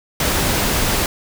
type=noise; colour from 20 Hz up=pink; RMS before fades=-18 dBFS; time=0.2-1.06 s; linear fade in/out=2 ms; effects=none